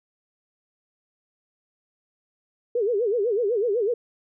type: tone with vibrato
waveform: sine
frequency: 440 Hz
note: A4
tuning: in tune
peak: -20 dBFS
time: 2.75-3.94 s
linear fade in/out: 5 ms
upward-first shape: sine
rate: 8 Hz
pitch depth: 210 cents each way
effects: none